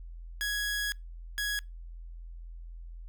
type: tone bursts at uneven times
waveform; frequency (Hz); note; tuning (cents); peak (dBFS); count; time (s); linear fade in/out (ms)
sawtooth; 1666; G#6; +5; -26; 2; 0.41-0.92 / 1.38-1.59; 0
effects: noise-tail reverb RT60 0.2 s tail -26 dB re dry + added 42 Hz sine -41 dBFS peak until 3.08 s